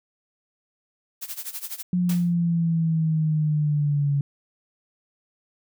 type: noise with tremolo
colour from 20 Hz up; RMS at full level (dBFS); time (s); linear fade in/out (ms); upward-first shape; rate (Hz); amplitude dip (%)
blue; -31; 1.21-1.83; 20; sine; 12; 85
type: exponential sweep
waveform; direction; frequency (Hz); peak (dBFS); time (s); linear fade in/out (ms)
sine; down; 180 to 140.8; -19; 1.93-4.21; 2
type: noise with exponential decay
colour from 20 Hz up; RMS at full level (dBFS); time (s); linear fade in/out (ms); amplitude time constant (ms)
white; -31; 2.09-2.34; 5; 54
effects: none